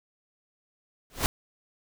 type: noise with exponential growth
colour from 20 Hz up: pink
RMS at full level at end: -20 dBFS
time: 1.1-1.26 s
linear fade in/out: 0 ms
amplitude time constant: 33 ms
effects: none